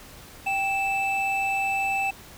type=tone pair together; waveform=triangle; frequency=784 / 2637 Hz; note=G5 / E7; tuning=0 / 0 cents; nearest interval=octave + major sixth; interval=2100 cents; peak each=-24 / -24 dBFS; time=0.46-2.11 s; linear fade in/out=10 ms; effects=pink hiss -46 dBFS RMS until 2.37 s